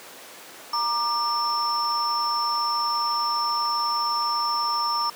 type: tone cluster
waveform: sine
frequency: 939 / 1191 / 5380 Hz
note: A#5 / D6 / E8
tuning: +12 / +24 / +34 cents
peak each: -27 / -25 / -27 dBFS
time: 0.73-5.1 s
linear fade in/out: 5 ms
effects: pink hiss -42 dBFS RMS until 5.15 s + high-pass 400 Hz 12 dB/octave